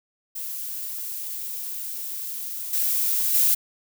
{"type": "noise with level steps", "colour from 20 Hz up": "violet", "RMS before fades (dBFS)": [-32, -23, -19], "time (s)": [0.35, 3.55], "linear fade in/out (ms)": 10, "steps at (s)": [2.73, 3.34], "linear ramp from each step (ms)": 5, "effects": []}